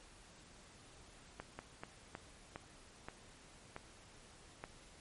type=slowing click train; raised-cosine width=0.5 ms; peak=-29 dBFS; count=8; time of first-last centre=1.4-4.64 s; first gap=190 ms; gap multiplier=1.29; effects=pink hiss -60 dBFS RMS until 5 s + MP3 48 kbps